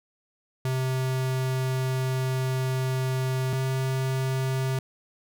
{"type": "tone pair in turn", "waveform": "square", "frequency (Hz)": [130.3, 131.74], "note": ["C3", "C3"], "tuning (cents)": [-7, 12], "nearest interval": "unison", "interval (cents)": 19, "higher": "second", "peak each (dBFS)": -25, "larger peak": "neither", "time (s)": [[0.65, 3.53], [3.53, 4.79]], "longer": "first", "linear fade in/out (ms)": 2, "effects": []}